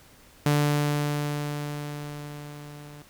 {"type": "tone with level ramp", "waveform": "sawtooth", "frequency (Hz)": 146.83, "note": "D3", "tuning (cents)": 0, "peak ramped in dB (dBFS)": [-15, -39], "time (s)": [0.46, 3.02], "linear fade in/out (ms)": 2, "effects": ["pink hiss -54 dBFS RMS until 3.09 s"]}